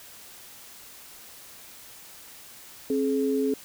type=tone pair together; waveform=sine; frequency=267.9 / 425.3 Hz; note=C4 / G#4; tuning=+41 / +41 cents; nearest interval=minor sixth; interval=800 cents; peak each=-25 dBFS; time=2.9-3.54 s; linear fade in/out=2 ms; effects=white hiss -47 dBFS RMS until 3.64 s